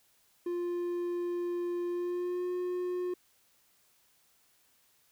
triangle tone with pitch glide, 350.1 to 359.5 Hz, F4 to F#4, +4 to -50 cents, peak -29 dBFS, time 0.46-3.14 s, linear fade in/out 5 ms, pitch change +46 cents, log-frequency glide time 1.89-2.48 s, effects white hiss -68 dBFS RMS until 5.11 s

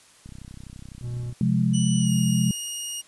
click train, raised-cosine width 5 ms, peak -29 dBFS, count 35, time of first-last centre 0.26-1.326 s, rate 31.9 Hz
triangle tone, 121.2 Hz, B2, 32 cents flat, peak -26 dBFS, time 1.01-1.34 s, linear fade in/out 50 ms
sine chord, F minor, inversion second, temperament just, 130.96 / 174.61 / 209.5 Hz, C3 / F3 / Ab3, +2 / 0 / +15 cents, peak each -23 dBFS, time 1.41-2.51 s, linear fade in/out 2 ms
10% pulse tone with pitch glide, 2960 to 2862 Hz, F#7 to F7, 0 to +42 cents, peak -21 dBFS, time 1.73-3.02 s, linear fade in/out 20 ms, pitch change -58 cents, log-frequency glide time 1.98-2.12 s
effects white hiss -54 dBFS RMS until 3.07 s + resampled to 24000 Hz

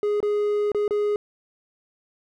triangle tone with dropouts, 415.3 Hz, G#4, in tune, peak -18 dBFS, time 0.03-1.16 s, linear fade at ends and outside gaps 1 ms, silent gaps 0.204-0.228 / 0.718-0.747 / 0.879-0.908 s, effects none

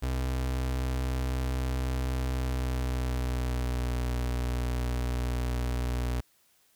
35% pulse tone with pitch glide, 63.9 to 61.4 Hz, C2 to B1, -40 to -9 cents, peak -26 dBFS, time 0.02-6.21 s, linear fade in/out 10 ms, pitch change -69 cents, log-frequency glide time 2.31-3.97 s, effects white hiss -66 dBFS RMS until 6.75 s

